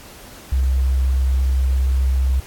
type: tone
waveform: sine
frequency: 65.41 Hz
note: C2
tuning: in tune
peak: -14 dBFS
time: 0.52-2.4 s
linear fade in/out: 5 ms
effects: pink hiss -41 dBFS RMS until 2.46 s + AAC 64 kbps